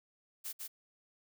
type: noise with echo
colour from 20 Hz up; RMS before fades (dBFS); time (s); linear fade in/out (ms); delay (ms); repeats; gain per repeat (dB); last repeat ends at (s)
blue; -41; 0.44-0.53; 20; 150; 1; -2; 0.68
effects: none